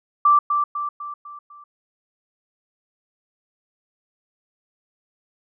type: tone with echo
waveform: sine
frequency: 1171 Hz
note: D6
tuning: 5 cents flat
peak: -11 dBFS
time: 0.25-0.39 s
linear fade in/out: 5 ms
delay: 250 ms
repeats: 5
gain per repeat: -6 dB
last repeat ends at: 1.64 s
effects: none